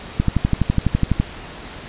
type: click train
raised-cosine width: 5 ms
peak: -3 dBFS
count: 13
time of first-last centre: 0.2-1.2 s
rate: 12 Hz
effects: pink hiss -35 dBFS RMS until 1.88 s + resampled to 8000 Hz